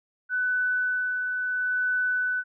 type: tone with tremolo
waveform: sine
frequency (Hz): 1497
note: F#6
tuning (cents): +20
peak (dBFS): -22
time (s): 0.29-2.44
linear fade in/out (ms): 50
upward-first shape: sine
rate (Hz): 0.74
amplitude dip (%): 35
effects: none